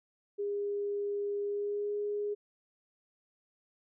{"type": "tone with pitch glide", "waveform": "sine", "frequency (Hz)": [406.8, 413.2], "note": ["G#4", "G#4"], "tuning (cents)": [-36, -9], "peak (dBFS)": -31, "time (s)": [0.38, 2.35], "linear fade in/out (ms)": 20, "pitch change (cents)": 27, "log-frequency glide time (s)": [1.43, 1.95], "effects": []}